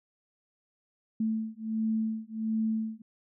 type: beating tone pair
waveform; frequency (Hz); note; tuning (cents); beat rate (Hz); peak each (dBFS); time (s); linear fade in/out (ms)
sine; 220 / 221.4; A3 / A3; 0 / +11; 1.4; -31; 1.2-3.02; 5
effects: none